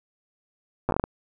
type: slowing click train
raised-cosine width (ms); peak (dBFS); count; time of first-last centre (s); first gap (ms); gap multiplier
1; -10; 8; 0.89-1.04; 8; 1.32
effects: none